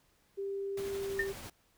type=tone with pitch glide; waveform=sine; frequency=394.8 to 392.3 Hz; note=G4 to G4; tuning=+12 to +1 cents; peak=-34 dBFS; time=0.37-1.33 s; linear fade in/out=20 ms; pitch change=-11 cents; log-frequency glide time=0.94-1.15 s
type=noise with tremolo; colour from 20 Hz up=pink; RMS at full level=-45 dBFS; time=0.77-1.5 s; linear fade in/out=5 ms; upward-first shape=triangle; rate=12 Hz; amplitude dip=30%
type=tone with exponential decay; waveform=sine; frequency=1812 Hz; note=A#6; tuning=50 cents flat; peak=-25 dBFS; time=1.19-1.31 s; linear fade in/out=5 ms; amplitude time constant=26 ms
effects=pink hiss -70 dBFS RMS until 1.77 s